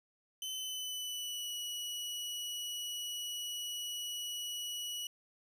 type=tone with pitch glide; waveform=sawtooth; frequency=3049 to 2930 Hz; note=G7 to F#7; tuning=-49 to -18 cents; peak=-35 dBFS; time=0.42-5.07 s; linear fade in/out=2 ms; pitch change=-69 cents; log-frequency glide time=0.53-1.55 s; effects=none